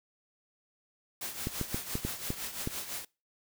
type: noise with tremolo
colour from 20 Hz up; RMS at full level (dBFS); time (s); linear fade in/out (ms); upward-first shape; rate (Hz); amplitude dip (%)
white; -36; 1.21-3.05; 5; triangle; 5.9; 70
type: clicks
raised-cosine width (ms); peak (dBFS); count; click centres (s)
3; -19; 7; 1.471 / 1.613 / 1.745 / 1.954 / 2.05 / 2.304 / 2.674
effects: noise-tail reverb RT60 0.3 s tail -24 dB re dry